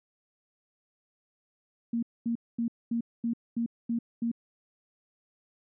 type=tone bursts; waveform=sine; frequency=233.1 Hz; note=A#3; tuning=in tune; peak=-26 dBFS; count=8; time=1.93-4.316 s; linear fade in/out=5 ms; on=97 ms; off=230 ms; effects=none